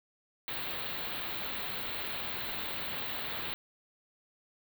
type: band-stop noise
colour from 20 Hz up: white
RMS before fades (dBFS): -37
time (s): 0.48-3.54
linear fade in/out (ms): 0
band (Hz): 4300 to 16000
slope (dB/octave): 96
effects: none